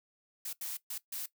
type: noise bursts at uneven times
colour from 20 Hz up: blue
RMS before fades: -39 dBFS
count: 4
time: 0.45-0.53 / 0.61-0.77 / 0.9-0.98 / 1.12-1.26 s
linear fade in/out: 5 ms
effects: noise-tail reverb RT60 0.1 s tail -17 dB re dry